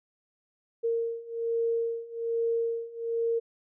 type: beating tone pair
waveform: sine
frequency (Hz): 460.8 / 462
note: A#4 / A#4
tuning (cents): -20 / -16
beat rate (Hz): 1.2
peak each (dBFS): -31 / -29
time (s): 0.83-3.4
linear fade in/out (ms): 20
effects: none